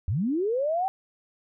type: linear sweep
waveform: sine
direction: up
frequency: 74.3 to 784 Hz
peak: -23 dBFS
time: 0.08-0.88 s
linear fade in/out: 0 ms
effects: none